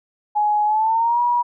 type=tone with pitch glide; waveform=sine; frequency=839 to 963.8 Hz; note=G#5 to B5; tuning=+17 to -43 cents; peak=-15 dBFS; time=0.35-1.43 s; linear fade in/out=20 ms; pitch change=+240 cents; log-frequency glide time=0.65-1.21 s; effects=none